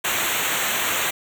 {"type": "noise with comb filter", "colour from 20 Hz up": "pink", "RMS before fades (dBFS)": -23, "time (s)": [0.04, 1.11], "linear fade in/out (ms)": 10, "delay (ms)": 0.2, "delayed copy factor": -1, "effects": []}